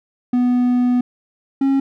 triangle tone pair in turn, 246.9 / 272.2 Hz, B3 / C#4, 0 / -31 cents, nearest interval major second, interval 169 cents, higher second, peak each -11 dBFS, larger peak neither, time 0.33-1.01 / 1.61-1.8 s, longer first, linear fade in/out 5 ms, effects none

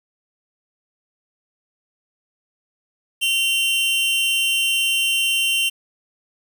45% pulse tone pair together, 2760 / 3098 Hz, F7 / G7, -21 / -21 cents, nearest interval major second, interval 200 cents, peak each -20 dBFS, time 3.21-5.7 s, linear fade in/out 20 ms, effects 8-bit

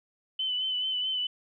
sine tone with vibrato, 3025 Hz, F#7, 38 cents sharp, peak -27 dBFS, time 0.39-1.27 s, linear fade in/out 5 ms, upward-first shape sine, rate 4.6 Hz, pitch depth 33 cents each way, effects none

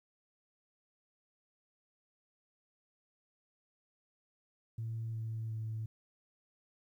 sine tone with pitch steps, 113.2 / 111.84 / 110.49 Hz, A2 / A2 / A2, +50 / +29 / +8 cents, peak -35 dBFS, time 4.78-5.86 s, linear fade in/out 5 ms, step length 360 ms, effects tanh soft clip ceiling -32 dBFS + 12-bit

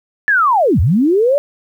sine linear two-way sweep, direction down then up, 1760 to 68.7 to 591 Hz, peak -9 dBFS, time 0.28-1.38 s, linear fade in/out 0 ms, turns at 0.8 s, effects 8-bit

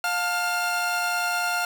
45% pulse tone cluster, 709 / 888 / 1408 / 2719 Hz, F5 / A5 / F6 / F7, +26 / +16 / +14 / -47 cents, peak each -28 / -34 / -26 / -33 dBFS, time 0.04-1.65 s, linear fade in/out 2 ms, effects none

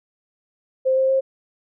sine tone with pitch steps, 523.3 / 528.2 / 533.1 Hz, C5 / C5 / C5, 0 / +16 / +32 cents, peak -15 dBFS, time 0.85-1.21 s, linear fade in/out 20 ms, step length 120 ms, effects none

